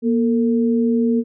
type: tone pair together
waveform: sine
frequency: 237.1 / 450 Hz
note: A#3 / A4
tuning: +30 / +39 cents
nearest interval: major seventh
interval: 1109 cents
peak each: -15 / -21 dBFS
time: 0.02-1.24 s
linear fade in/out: 50 ms
effects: none